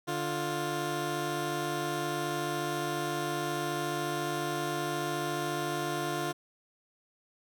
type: tone pair together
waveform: 15% pulse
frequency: 148.3 / 351.1 Hz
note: D3 / F4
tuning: +17 / +9 cents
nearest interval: octave + minor third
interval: 1492 cents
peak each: -29 / -26 dBFS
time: 0.07-6.33 s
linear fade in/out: 20 ms
effects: none